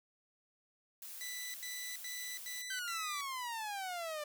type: noise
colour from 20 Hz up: blue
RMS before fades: -48 dBFS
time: 1.02-2.62 s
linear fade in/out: 2 ms
type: tone bursts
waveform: 15% pulse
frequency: 1987 Hz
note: B6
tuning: 10 cents sharp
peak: -36 dBFS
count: 5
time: 1.21-3.208 s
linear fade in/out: 0 ms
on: 330 ms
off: 87 ms
type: exponential sweep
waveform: sawtooth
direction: down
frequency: 1568 to 587.3 Hz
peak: -35 dBFS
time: 2.7-4.24 s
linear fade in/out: 5 ms
effects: none

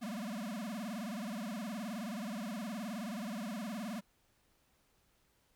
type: tone with vibrato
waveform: square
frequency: 216.8 Hz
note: A3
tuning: 25 cents flat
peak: -39 dBFS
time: 0.01-4.01 s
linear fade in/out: 20 ms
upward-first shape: sine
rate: 19 Hz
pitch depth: 220 cents each way
effects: pink hiss -73 dBFS RMS until 5.55 s

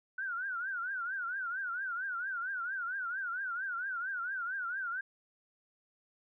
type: tone with vibrato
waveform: sine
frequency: 1480 Hz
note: F#6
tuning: in tune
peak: -34 dBFS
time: 0.18-5.01 s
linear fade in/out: 5 ms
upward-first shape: triangle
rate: 4.4 Hz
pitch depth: 170 cents each way
effects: none

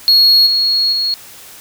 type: tone with level steps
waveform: sine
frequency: 4315 Hz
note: C#8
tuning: 47 cents flat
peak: -3 / -10 / -13 dBFS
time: 0.08-1.14 s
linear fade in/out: 0 ms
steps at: 0.46 / 0.92 s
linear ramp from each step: 10 ms
effects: tanh soft clip ceiling -5 dBFS + white hiss -37 dBFS RMS until 1.6 s

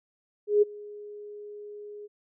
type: tone with ADSR envelope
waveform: sine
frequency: 415.3 Hz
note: G#4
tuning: in tune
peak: -15 dBFS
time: 0.47-2.08 s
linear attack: 150 ms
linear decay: 18 ms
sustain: -24 dB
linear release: 29 ms
effects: none

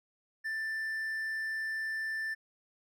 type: tone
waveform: triangle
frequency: 1772 Hz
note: A6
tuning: 12 cents sharp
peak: -31 dBFS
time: 0.44-2.35 s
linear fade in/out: 20 ms
effects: none

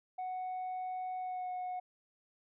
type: tone with pitch glide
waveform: sine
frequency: 740 to 730.7 Hz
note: F#5 to F#5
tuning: 0 to -22 cents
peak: -34 dBFS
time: 0.18-1.8 s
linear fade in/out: 10 ms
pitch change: -22 cents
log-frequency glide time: 1.18-1.5 s
effects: tanh soft clip ceiling -35 dBFS

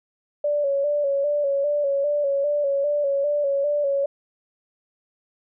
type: tone with vibrato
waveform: sine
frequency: 571 Hz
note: D5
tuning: 49 cents flat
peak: -19 dBFS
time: 0.44-4.06 s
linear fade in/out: 5 ms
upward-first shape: square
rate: 2.5 Hz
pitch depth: 46 cents each way
effects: none

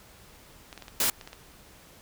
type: clicks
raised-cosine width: 0.2 ms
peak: -25 dBFS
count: 9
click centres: 0.728 / 0.777 / 0.823 / 0.882 / 1.019 / 1.084 / 1.212 / 1.275 / 1.331 s
type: noise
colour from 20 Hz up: white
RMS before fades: -25 dBFS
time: 1-1.1 s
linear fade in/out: 2 ms
effects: pink hiss -53 dBFS RMS until 2.01 s

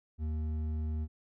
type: tone with hard clipping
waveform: sine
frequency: 77.78 Hz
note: D#2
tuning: in tune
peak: -33 dBFS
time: 0.18-1.08 s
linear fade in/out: 50 ms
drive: 7 dB
effects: none

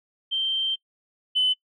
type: tone pair in turn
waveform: sine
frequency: 3136 / 3023 Hz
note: G7 / F#7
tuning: 0 / +36 cents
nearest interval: minor second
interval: 64 cents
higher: first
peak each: -22 / -17 dBFS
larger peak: second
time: 0.31-0.76 / 1.35-1.54 s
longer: first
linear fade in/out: 20 ms
effects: noise-tail reverb RT60 0.1 s tail -24 dB re dry + tanh soft clip ceiling -13 dBFS

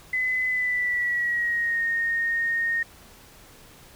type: tone with pitch glide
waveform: sine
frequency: 2018 to 1850.5 Hz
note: B6 to A#6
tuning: +37 to -13 cents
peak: -22 dBFS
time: 0.13-2.83 s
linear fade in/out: 5 ms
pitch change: -150 cents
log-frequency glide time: 0.47-1.83 s
effects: pink hiss -50 dBFS RMS until 3.95 s

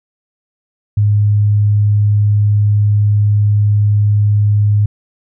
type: tone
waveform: sine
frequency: 103.9 Hz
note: G#2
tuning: 1 cent sharp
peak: -8 dBFS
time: 0.97-4.86 s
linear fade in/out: 5 ms
effects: none

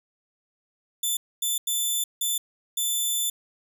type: tone bursts at uneven times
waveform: 10% pulse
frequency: 3520 Hz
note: A7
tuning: in tune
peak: -16 dBFS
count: 5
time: 1.03-1.17 / 1.42-1.58 / 1.67-2.04 / 2.21-2.38 / 2.77-3.3 s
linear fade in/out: 5 ms
effects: none

